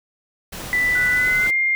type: noise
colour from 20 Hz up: pink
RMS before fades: -32 dBFS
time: 0.52-1.51 s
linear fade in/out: 10 ms
type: tone with pitch glide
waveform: sine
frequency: 1984 to 2114 Hz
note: B6 to C7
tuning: +7 to +17 cents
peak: -16 dBFS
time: 0.73-1.75 s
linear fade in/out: 0 ms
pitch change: +110 cents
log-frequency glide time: 1.12-1.54 s
type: tone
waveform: sine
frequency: 1480 Hz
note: F#6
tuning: in tune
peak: -23 dBFS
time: 0.95-1.47 s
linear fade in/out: 5 ms
effects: none